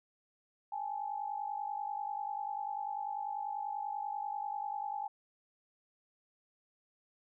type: tone pair together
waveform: sine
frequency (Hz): 810 / 860.2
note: G#5 / A5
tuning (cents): -43 / -39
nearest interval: minor second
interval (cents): 104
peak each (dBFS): -38 / -39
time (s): 0.72-5.08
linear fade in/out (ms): 5
effects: none